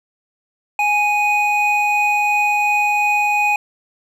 triangle tone pair together, 830.6 / 2489 Hz, G#5 / D#7, 0 / 0 cents, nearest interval octave + perfect fifth, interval 1900 cents, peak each -15 dBFS, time 0.79-3.56 s, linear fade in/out 2 ms, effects none

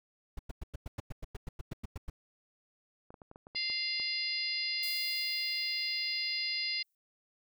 brown noise bursts, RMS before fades -38 dBFS, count 15, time 0.37-2.1 s, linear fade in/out 5 ms, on 22 ms, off 100 ms
clicks, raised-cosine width 1 ms, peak -36 dBFS, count 9, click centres 3.105 / 3.142 / 3.218 / 3.314 / 3.359 / 3.469 / 3.549 / 3.7 / 3.999 s
harmonic tone, 696 Hz, F5, 6 cents flat, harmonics 3 / 4 / 5 / 6 / 7, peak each -38 / -41 / -46 / -38 / -35 dBFS, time 3.55-6.83 s, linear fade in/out 10 ms
violet noise with exponential decay, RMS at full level -41 dBFS, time 4.83-6.95 s, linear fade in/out 1 ms, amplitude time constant 460 ms
effects none

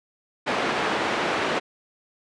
pink band-pass noise, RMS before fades -25 dBFS, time 0.46-1.6 s, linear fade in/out 20 ms, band 330 to 2600 Hz, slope 12 dB/octave, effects resampled to 22050 Hz

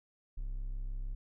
triangle tone, 33.22 Hz, C1, 27 cents sharp, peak -33 dBFS, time 0.37-1.15 s, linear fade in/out 10 ms, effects none

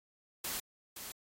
white noise with echo, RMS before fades -38 dBFS, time 0.44-0.6 s, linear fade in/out 5 ms, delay 520 ms, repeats 1, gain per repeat -7 dB, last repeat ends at 1.12 s, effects AAC 48 kbps

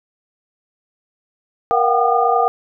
sine tone cluster, 470.8 / 705 / 751 / 780 / 1214 Hz, A#4 / F5 / F#5 / G5 / D#6, +17 / +16 / +26 / -9 / -43 cents, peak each -19 dBFS, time 1.71-2.48 s, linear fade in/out 0 ms, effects none

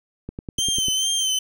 click train, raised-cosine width 3 ms, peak -18 dBFS, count 7, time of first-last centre 0.29-0.884 s, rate 10.1 Hz
25% pulse tone with vibrato, 3114 Hz, G7, 12 cents flat, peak -16 dBFS, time 0.58-1.39 s, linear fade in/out 5 ms, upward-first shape sine, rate 2.3 Hz, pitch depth 42 cents each way
effects none

